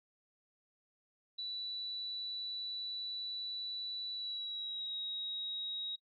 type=tone with pitch glide; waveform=sine; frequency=3955 to 3800 Hz; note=B7 to A#7; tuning=+2 to +33 cents; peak=-38 dBFS; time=1.38-5.96 s; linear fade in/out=10 ms; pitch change=-69 cents; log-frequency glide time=4.13-4.97 s; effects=noise-tail reverb RT60 0.1 s tail -19 dB re dry